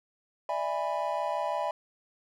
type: chord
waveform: triangle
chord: E dominant seventh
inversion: third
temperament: just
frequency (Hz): 593.3 / 659.3 / 824.1 / 988.9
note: D5 / E5 / G#5 / B5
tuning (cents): +18 / 0 / -14 / +2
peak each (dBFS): -32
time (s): 0.49-1.71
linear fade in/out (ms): 2
effects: none